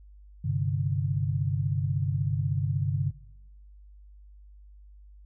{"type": "chord", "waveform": "sine", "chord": "G suspended fourth", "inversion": "none", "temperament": "just", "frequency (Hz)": [98, 130.67, 147], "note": ["G2", "C3", "D3"], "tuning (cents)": [0, -2, 2], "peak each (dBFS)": -29, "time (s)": [0.44, 3.11], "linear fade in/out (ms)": 10, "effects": ["noise-tail reverb RT60 1.0 s tail -23 dB re dry", "added 50 Hz sine -48 dBFS peak until 5.25 s"]}